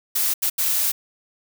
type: noise bursts at uneven times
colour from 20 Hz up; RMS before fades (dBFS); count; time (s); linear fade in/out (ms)
blue; -21; 3; 0.15-0.34 / 0.42-0.5 / 0.58-0.92; 10
effects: none

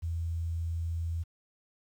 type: tone with quantisation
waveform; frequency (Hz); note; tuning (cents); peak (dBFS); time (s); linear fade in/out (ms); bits
sine; 83.3; E2; +19; -30; 0.02-1.24; 20; 10
effects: none

